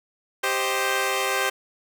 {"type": "chord", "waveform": "10% pulse", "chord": "C minor", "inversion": "second", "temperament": "equal", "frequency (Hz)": [392, 523.3, 622.3], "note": ["G4", "C5", "Eb5"], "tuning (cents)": [0, 0, 0], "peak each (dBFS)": [-17, -17, -23], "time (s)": [0.43, 1.5], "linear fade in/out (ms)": 10, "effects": []}